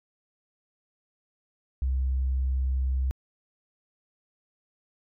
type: tone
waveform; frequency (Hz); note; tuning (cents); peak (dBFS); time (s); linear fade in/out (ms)
sine; 65.41; C2; 0; -22; 1.82-3.11; 0
effects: tanh soft clip ceiling -20 dBFS